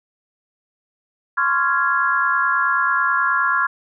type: chord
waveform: sine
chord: Db major seventh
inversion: third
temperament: just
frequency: 1039.4 / 1108.7 / 1385.9 / 1663.1 Hz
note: C6 / Db6 / F6 / Ab6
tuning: -12 / 0 / -14 / +2 cents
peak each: -23 / -23 / -19 / -21 dBFS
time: 1.37-3.67 s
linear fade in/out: 10 ms
effects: none

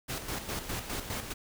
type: noise with tremolo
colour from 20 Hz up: pink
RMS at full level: -35 dBFS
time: 0.08-1.34 s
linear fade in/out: 20 ms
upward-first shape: square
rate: 4.9 Hz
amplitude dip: 55%
effects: none

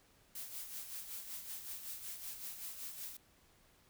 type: noise with tremolo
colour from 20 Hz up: blue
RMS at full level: -44 dBFS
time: 0.35-3.17 s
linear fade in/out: 5 ms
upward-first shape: sine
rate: 5.3 Hz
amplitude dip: 55%
effects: pink hiss -68 dBFS RMS until 3.89 s

